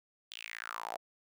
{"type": "tone with high-pass filter sweep", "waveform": "sawtooth", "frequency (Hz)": 56.4, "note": "A1", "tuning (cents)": 44, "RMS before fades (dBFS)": -43, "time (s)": [0.31, 0.97], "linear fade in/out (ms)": 5, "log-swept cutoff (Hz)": [3400, 670], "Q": 5.4, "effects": []}